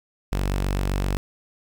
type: tone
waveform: sawtooth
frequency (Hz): 47.72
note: G1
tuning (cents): -46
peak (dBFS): -18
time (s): 0.32-1.17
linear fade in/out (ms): 0
effects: 9-bit